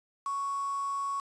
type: tone with quantisation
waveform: sine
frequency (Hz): 1111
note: C#6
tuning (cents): +4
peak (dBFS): -30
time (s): 0.26-1.2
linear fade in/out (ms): 2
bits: 7
effects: resampled to 22050 Hz